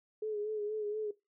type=tone with vibrato; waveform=sine; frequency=423.7 Hz; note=G#4; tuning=35 cents sharp; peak=-33 dBFS; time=0.22-1.11 s; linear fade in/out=5 ms; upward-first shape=sine; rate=4.2 Hz; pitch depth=43 cents each way; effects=noise-tail reverb RT60 0.2 s tail -18 dB re dry